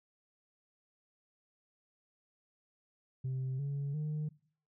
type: tone with pitch steps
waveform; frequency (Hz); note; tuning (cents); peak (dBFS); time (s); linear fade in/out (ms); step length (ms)
sine; 130.81 / 141.01 / 152.01; C3 / C#3 / D#3; 0 / +30 / -40; -31; 3.24-4.29; 10; 350
effects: noise-tail reverb RT60 0.5 s tail -22 dB re dry + tanh soft clip ceiling -32 dBFS